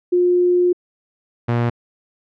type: tone pair in turn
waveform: sine / sawtooth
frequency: 356.2 / 118.87 Hz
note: F4 / A#2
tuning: +34 / +34 cents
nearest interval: octave + perfect fifth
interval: 1900 cents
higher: first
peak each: -12 dBFS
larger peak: neither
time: 0.12-0.73 / 1.48-1.7 s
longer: first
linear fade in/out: 10 ms
effects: low-pass 2000 Hz 12 dB/octave

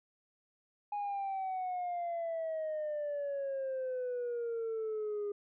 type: exponential sweep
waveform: sine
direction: down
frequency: 829 to 407.1 Hz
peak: -32 dBFS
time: 0.92-5.32 s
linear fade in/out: 5 ms
effects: tanh soft clip ceiling -32 dBFS

